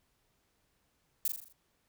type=noise with echo; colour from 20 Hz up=violet; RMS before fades=-30 dBFS; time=1.25-1.28 s; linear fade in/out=2 ms; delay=41 ms; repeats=6; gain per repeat=-5 dB; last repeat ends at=1.526 s; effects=pink hiss -75 dBFS RMS until 1.88 s